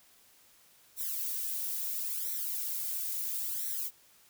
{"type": "noise with flanger", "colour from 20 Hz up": "violet", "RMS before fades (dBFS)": -35, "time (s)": [0.96, 3.91], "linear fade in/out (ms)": 50, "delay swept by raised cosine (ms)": [0.51, 2.61], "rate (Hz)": 0.74, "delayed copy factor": 0.9, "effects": ["white hiss -62 dBFS RMS until 4.29 s"]}